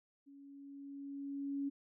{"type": "tone with level ramp", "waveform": "sine", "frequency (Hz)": 279.4, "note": "C#4", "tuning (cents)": 14, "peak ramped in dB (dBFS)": [-55, -34], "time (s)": [0.26, 1.7], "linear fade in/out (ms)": 20, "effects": []}